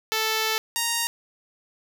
5% pulse tone pair in turn, 440 / 932.3 Hz, A4 / A#5, 0 / 0 cents, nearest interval octave + minor second, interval 1300 cents, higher second, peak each -11 dBFS, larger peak neither, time 0.12-0.58 / 0.76-1.07 s, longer first, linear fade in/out 0 ms, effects none

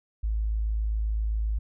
sine tone, 53.8 Hz, A1, 38 cents flat, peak -24 dBFS, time 0.23-1.59 s, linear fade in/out 10 ms, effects none

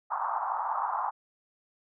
pink band-pass noise, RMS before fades -31 dBFS, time 0.1-1.11 s, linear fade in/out 20 ms, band 790 to 1200 Hz, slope 48 dB/octave, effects none

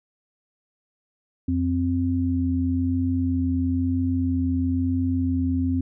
sine tone pair together, 87.54 / 261.6 Hz, F2 / C4, +5 / 0 cents, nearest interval octave + perfect fifth, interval 1895 cents, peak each -24 / -22 dBFS, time 1.48-5.81 s, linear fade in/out 5 ms, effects none

